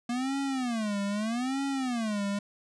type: tone with vibrato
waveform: square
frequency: 235.1 Hz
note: A#3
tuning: 15 cents sharp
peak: -29 dBFS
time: 0.09-2.39 s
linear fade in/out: 5 ms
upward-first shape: sine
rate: 0.8 Hz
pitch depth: 280 cents each way
effects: resampled to 22050 Hz